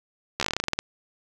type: slowing click train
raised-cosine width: 0.2 ms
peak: -7 dBFS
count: 14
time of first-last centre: 0.4-0.79 s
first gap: 13 ms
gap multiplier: 1.13
effects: none